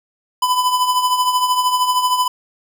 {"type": "tone with tremolo", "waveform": "square", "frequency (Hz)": 1002, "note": "B5", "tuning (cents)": 25, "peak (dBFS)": -12, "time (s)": [0.42, 2.28], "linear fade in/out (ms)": 5, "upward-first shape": "triangle", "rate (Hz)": 13, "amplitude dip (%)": 65, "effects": []}